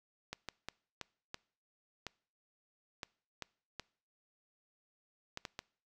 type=clicks; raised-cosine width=0.2 ms; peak=-23 dBFS; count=12; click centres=0.33 / 0.487 / 0.686 / 1.013 / 1.344 / 2.067 / 3.032 / 3.423 / 3.797 / 5.374 / 5.452 / 5.591 s; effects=noise-tail reverb RT60 0.5 s tail -24 dB re dry